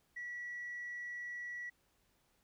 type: tone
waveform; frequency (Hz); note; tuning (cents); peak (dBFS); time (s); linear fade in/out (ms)
sine; 1940; B6; -31; -40; 0.16-1.7; 10
effects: tanh soft clip ceiling -37 dBFS + pink hiss -75 dBFS RMS until 2.43 s